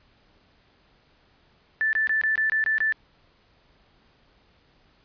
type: tone bursts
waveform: sine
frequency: 1760 Hz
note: A6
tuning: in tune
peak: -20 dBFS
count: 8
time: 1.81-2.924 s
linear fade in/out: 0 ms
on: 120 ms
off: 22 ms
effects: pink hiss -61 dBFS RMS until 5.04 s + resampled to 11025 Hz